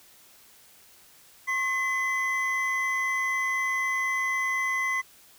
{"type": "tone pair together", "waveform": "triangle", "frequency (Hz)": [1076, 2026], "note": ["C6", "B6"], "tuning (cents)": [48, 44], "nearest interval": "major seventh", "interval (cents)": 1096, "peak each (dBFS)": [-29, -24], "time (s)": [1.47, 5.02], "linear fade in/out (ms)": 20, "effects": ["white hiss -55 dBFS RMS until 5.38 s"]}